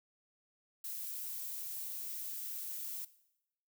violet noise, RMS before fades -42 dBFS, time 0.84-3.05 s, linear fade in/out 5 ms, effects noise-tail reverb RT60 0.8 s tail -17 dB re dry

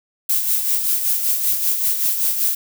violet noise with tremolo, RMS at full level -17 dBFS, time 0.29-2.55 s, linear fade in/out 5 ms, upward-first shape sine, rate 5.2 Hz, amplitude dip 50%, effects none

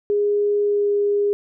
sine tone with pitch glide, 411.5 to 408.4 Hz, G#4 to G#4, -16 to -29 cents, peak -16 dBFS, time 0.1-1.33 s, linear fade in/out 0 ms, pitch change -13 cents, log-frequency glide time 0.63-0.89 s, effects none

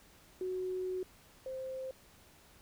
sine tone pair in turn, 370 / 523.3 Hz, F#4 / C5, 0 / 0 cents, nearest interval tritone, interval 600 cents, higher second, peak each -34 / -38 dBFS, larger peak first, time 0.41-1.03 / 1.46-1.91 s, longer first, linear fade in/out 2 ms, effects pink hiss -61 dBFS RMS until 2.61 s

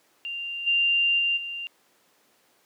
sine tone with level steps, 2786 Hz, F7, 5 cents flat, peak -30 / -19 / -21 / -31 dBFS, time 0.25-1.67 s, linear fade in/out 0 ms, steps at 0.66 / 1.18 / 1.36 s, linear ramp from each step 20 ms, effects pink hiss -63 dBFS RMS until 2.65 s + high-pass 300 Hz 12 dB/octave

